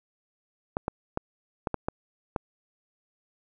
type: clicks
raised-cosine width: 1 ms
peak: -13 dBFS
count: 7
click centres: 0.769 / 0.881 / 1.174 / 1.672 / 1.743 / 1.885 / 2.362 s
effects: none